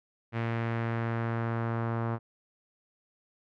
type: tone with low-pass filter sweep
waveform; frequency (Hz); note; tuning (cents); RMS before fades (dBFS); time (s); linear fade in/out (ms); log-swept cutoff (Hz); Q
sawtooth; 115.3; A#2; -19; -31; 0.32-2.19; 50; 2200 to 1200; 1.7
effects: none